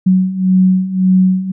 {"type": "beating tone pair", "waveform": "sine", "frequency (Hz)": [185, 186.8], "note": ["F#3", "F#3"], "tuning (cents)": [0, 17], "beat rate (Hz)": 1.8, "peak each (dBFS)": [-14, -10], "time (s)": [0.06, 1.52], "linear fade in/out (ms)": 10, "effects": []}